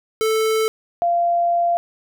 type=tone pair in turn; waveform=square / sine; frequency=440 / 690.4 Hz; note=A4 / F5; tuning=0 / -20 cents; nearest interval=minor sixth; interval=780 cents; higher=second; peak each=-17 / -15 dBFS; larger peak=second; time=0.21-0.68 / 1.02-1.77 s; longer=second; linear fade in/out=0 ms; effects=none